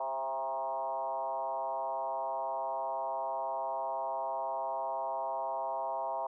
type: tone with frequency modulation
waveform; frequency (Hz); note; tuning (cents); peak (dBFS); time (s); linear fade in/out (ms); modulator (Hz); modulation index
sine; 803; G5; +41; -32; 0-6.27; 5; 136; 1.6
effects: none